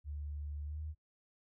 sine tone with pitch glide, 73.4 to 77.14 Hz, D2 to D#2, 0 to -14 cents, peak -39 dBFS, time 0.04-0.95 s, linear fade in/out 50 ms, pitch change +86 cents, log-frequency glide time 0.65-0.81 s, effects noise-tail reverb RT60 0.1 s tail -24 dB re dry

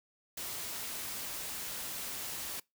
white noise, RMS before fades -40 dBFS, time 0.37-2.6 s, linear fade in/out 5 ms, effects noise-tail reverb RT60 0.2 s tail -24 dB re dry

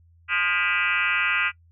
sine tone with frequency modulation, 1975.5 Hz, B6, in tune, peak -20 dBFS, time 0.28-1.52 s, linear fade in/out 50 ms, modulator 186 Hz, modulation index 4, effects noise-tail reverb RT60 0.1 s tail -21 dB re dry + added 84 Hz sine -53 dBFS peak until 1.71 s

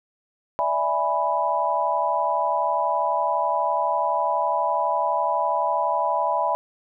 sine chord, E dominant seventh, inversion third, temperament equal, 587.3 / 659.3 / 830.6 / 987.8 Hz, D5 / E5 / G#5 / B5, 0 / 0 / 0 / 0 cents, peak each -28 / -26 / -26 / -23 dBFS, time 0.59-6.55 s, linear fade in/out 0 ms, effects none

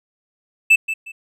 triangle tone with echo, 2637 Hz, E7, in tune, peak -6 dBFS, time 0.7-0.76 s, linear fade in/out 10 ms, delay 180 ms, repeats 2, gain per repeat -12 dB, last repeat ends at 1.12 s, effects none

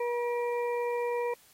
harmonic tone with a mistuned harmonic, 480 Hz, B4, 49 cents flat, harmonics 1 / 2 / 4 / 5, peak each -29 / -35 / -45 / -43 dBFS, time 0-1.34 s, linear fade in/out 5 ms, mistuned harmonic 5, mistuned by -21 cents, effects white hiss -60 dBFS RMS until 1.53 s + AAC 48 kbps

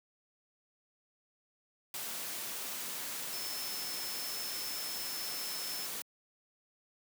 sine tone in noise, 5274 Hz, E8, in tune, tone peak -41 dBFS, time 3.33-5.86 s, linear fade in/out 2 ms, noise white, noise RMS -40 dBFS, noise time 1.94-6.02 s, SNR -4 dB, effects high-pass 150 Hz 12 dB/octave

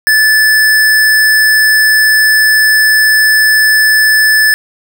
square tone, 1741 Hz, A6, 19 cents flat, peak -6 dBFS, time 0.07-4.54 s, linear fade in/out 0 ms, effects none

